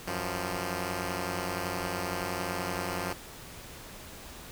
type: tone pair together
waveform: 5% pulse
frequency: 92.64 / 174.61 Hz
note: F#2 / F3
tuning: +3 / 0 cents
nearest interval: major seventh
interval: 1097 cents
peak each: -23 dBFS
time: 0.07-3.13 s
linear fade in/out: 5 ms
effects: pink hiss -46 dBFS RMS until 4.51 s